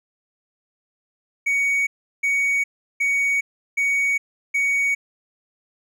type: tone bursts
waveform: triangle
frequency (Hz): 2241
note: C#7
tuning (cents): +18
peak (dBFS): -16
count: 5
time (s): 1.46-4.95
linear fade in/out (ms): 10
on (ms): 410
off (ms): 360
effects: none

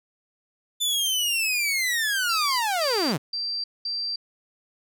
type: linear sweep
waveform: sawtooth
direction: down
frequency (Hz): 3537 to 120.8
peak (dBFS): -19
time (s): 0.8-3.18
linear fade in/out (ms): 20
type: tone bursts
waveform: sine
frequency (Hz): 4699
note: D8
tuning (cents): 0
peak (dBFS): -26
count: 4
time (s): 2.29-4.16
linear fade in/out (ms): 5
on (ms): 310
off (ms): 210
effects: none

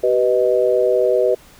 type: chord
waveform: sine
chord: G augmented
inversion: none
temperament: equal with one note detuned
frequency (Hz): 384.2 / 493.9 / 622.3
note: G4 / B4 / D#5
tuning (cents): -35 / 0 / 0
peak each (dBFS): -18 / -16 / -18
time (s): 0.03-1.35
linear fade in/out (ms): 10
effects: pink hiss -47 dBFS RMS until 1.59 s

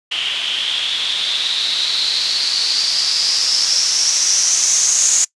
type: noise with low-pass filter sweep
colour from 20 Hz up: blue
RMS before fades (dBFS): -17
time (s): 0.11-5.25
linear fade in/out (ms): 10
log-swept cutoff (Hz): 3000 to 6800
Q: 7.4
effects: noise-tail reverb RT60 0.1 s tail -22 dB re dry + resampled to 24000 Hz

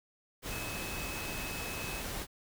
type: tone in noise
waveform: sine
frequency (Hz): 2573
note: E7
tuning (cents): -43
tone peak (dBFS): -43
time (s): 0.48-2.04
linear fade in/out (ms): 50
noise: pink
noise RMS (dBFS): -39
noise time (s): 0.42-2.27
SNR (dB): -7
effects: none

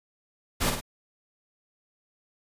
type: noise with echo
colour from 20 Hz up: pink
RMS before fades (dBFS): -25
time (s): 0.6-0.71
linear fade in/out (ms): 20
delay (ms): 51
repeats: 2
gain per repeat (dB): -5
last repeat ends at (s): 0.812
effects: resampled to 32000 Hz

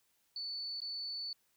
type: tone with dropouts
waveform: sine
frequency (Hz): 4478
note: C#8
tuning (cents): +17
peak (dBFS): -38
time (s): 0.36-1.33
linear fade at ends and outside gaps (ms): 2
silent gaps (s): 0.804-0.817
effects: white hiss -75 dBFS RMS until 1.56 s

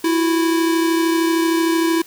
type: tone pair together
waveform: square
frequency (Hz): 329.6 / 362.7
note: E4 / F#4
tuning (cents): 0 / -34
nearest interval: major second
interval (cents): 166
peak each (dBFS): -16 / -25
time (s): 0.04-2.02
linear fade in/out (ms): 5
effects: white hiss -44 dBFS RMS until 2.06 s

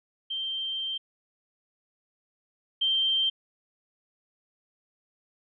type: tone pair in turn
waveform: sine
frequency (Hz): 3143 / 3143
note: G7 / G7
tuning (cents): +4 / +4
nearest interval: unison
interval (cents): 0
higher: neither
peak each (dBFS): -29 / -22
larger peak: second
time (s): 0.3-0.98 / 2.81-3.3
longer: first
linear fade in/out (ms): 10
effects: none

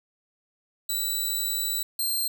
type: tone pair in turn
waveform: 10% pulse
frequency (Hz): 3951 / 4166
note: B7 / C8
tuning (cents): 0 / -8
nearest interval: minor second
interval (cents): 92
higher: second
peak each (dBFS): -18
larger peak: neither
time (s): 0.89-1.83 / 1.99-2.28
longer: first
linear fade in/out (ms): 5
effects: none

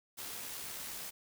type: noise with amplitude modulation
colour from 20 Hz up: white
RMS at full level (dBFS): -42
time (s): 0.17-1.11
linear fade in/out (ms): 20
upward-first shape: sine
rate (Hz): 68.6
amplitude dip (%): 30
effects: none

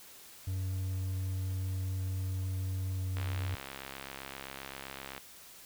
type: tone with pitch glide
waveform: triangle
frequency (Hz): 93.7 to 93.05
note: F#2 to F#2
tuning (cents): +22 to +10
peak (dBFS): -30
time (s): 0.47-3.55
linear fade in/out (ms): 5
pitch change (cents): -12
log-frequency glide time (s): 2.92-3.05
type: click train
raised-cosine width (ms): 0.3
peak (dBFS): -25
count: 137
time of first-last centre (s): 3.17-5.179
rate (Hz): 67.7
effects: white hiss -53 dBFS RMS until 5.65 s

